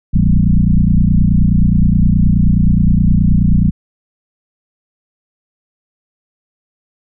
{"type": "tone with frequency modulation", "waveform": "sine", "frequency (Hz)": 105.6, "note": "G#2", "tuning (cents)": 29, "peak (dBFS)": -7, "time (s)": [0.13, 3.71], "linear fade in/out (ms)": 20, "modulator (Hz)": 29.5, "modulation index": 3.6, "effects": []}